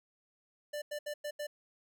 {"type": "tone bursts at uneven times", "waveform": "square", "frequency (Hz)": 591, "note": "D5", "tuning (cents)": 11, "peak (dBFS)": -37, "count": 5, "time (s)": [[0.73, 0.82], [0.91, 0.99], [1.06, 1.14], [1.24, 1.31], [1.39, 1.47]], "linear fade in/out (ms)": 10, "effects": []}